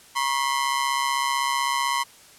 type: ring-modulated tone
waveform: sawtooth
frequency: 1022 Hz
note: C6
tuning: 41 cents flat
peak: -15 dBFS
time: 0.15-2.04 s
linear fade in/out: 20 ms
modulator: 67.9 Hz
effects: white hiss -50 dBFS RMS until 2.38 s + low-pass 11000 Hz 12 dB/octave